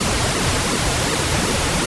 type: noise with flanger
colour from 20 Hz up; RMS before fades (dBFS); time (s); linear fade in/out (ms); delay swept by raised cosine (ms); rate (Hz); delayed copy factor
pink; -19; 0-1.86; 10; 1.2 to 5.3; 2.7; -0.75
effects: resampled to 24000 Hz